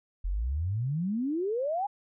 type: exponential sweep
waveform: sine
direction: up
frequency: 41.2 to 837 Hz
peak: -27 dBFS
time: 0.24-1.87 s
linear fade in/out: 10 ms
effects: none